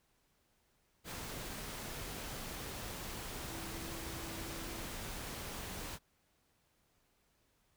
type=tone in noise; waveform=sine; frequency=330 Hz; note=E4; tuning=2 cents sharp; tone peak=-49 dBFS; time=3.46-4.84 s; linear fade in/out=50 ms; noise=pink; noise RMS=-44 dBFS; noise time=1.04-5.99 s; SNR=-8 dB; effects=pink hiss -75 dBFS RMS until 7.76 s